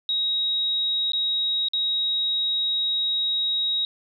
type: tone with dropouts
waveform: sine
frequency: 3800 Hz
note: A#7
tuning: 33 cents sharp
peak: -21 dBFS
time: 0.09-3.85 s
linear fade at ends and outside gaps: 1 ms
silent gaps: 1.12-1.133 / 1.685-1.734 s
effects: none